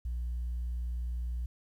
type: tone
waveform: sine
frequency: 59.9 Hz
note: A#1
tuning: 48 cents sharp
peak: -30 dBFS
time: 0.05-1.46 s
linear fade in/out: 5 ms
effects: tanh soft clip ceiling -30 dBFS + 11-bit